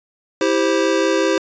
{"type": "chord", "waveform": "square", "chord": "C major", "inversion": "first", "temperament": "just", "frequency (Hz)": [327, 392.4, 523.3], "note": ["E4", "G4", "C5"], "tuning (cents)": [-14, 2, 0], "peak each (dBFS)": -20, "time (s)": [0.41, 1.38], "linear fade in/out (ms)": 2, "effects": ["resampled to 16000 Hz"]}